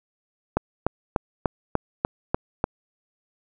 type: click train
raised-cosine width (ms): 1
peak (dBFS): -6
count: 8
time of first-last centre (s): 0.57-2.641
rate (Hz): 3.38
effects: none